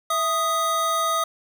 square tone pair together, 660 / 1245.9 Hz, E5 / D#6, +2 / +2 cents, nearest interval major seventh, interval 1100 cents, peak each -28 / -22 dBFS, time 0.1-1.24 s, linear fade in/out 5 ms, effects none

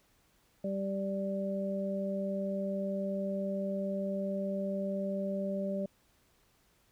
harmonic tone, 195.5 Hz, G3, 4 cents flat, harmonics 1 / 2 / 3, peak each -34 / -42 / -35 dBFS, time 0.64-5.86 s, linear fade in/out 5 ms, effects pink hiss -69 dBFS RMS until 6.91 s

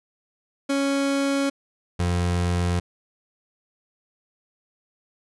30% pulse tone pair in turn, 277.2 / 88 Hz, C#4 / F2, 0 / +14 cents, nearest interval octave + minor sixth, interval 1986 cents, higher first, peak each -18 dBFS, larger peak neither, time 0.69-1.5 / 1.99-2.8 s, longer neither, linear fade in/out 10 ms, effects resampled to 24000 Hz

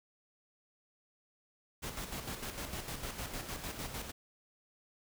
pink noise with tremolo, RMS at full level -40 dBFS, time 1.82-4.12 s, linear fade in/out 20 ms, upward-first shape square, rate 6.6 Hz, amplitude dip 50%, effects none

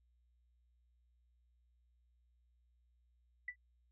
sine tone with exponential decay, 1975.5 Hz, B6, in tune, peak -36 dBFS, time 3.48-3.56 s, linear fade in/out 5 ms, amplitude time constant 17 ms, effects added 60 Hz sine -70 dBFS peak until 3.91 s

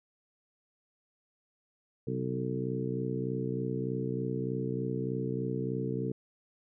harmonic tone with a mistuned harmonic, 63.3 Hz, B1, 43 cents sharp, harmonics 2 / 3 / 4 / 5 / 6 / 7, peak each -35 / -38 / -38 / -40 / -40 / -37 dBFS, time 2.07-6.12 s, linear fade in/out 5 ms, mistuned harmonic 2, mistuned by +66 cents, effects none

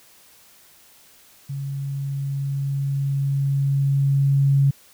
sine tone with level ramp, 138.59 Hz, C#3, in tune, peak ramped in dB -26 to -13 dBFS, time 1.49-4.71 s, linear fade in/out 10 ms, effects white hiss -52 dBFS RMS until 4.93 s

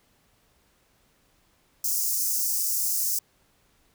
white high-pass noise, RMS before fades -26 dBFS, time 1.84-3.19 s, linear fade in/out 5 ms, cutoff 5200 Hz, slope 48 dB/octave, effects pink hiss -65 dBFS RMS until 3.94 s

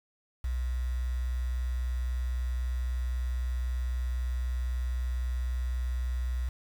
sine tone with quantisation, 61.9 Hz, B1, 5 cents sharp, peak -28 dBFS, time 0.44-6.49 s, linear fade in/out 5 ms, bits 8, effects none

